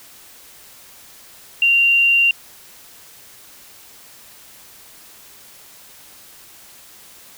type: tone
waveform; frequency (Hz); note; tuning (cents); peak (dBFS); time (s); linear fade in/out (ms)
sine; 2770; F7; -15; -11; 1.62-2.31; 2
effects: white hiss -44 dBFS RMS until 7.37 s